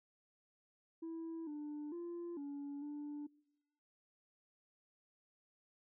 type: tone with pitch steps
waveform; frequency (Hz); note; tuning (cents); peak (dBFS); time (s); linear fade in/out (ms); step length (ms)
sine; 328.3 / 296.6 / 344.3 / 284.4 / 293.2; E4 / D4 / F4 / C#4 / D4; -7 / +17 / -25 / +45 / -3; -40; 1.02-3.27; 10; 450
effects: noise-tail reverb RT60 1.0 s tail -26 dB re dry + tanh soft clip ceiling -41 dBFS